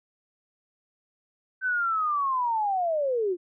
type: linear sweep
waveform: sine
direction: down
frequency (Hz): 1540 to 337.5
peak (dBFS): -23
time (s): 1.61-3.37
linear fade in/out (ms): 50
effects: none